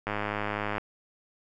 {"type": "click train", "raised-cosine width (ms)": 0.5, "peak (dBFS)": -15, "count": 75, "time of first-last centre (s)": [0.07, 0.782], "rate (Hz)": 104, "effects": []}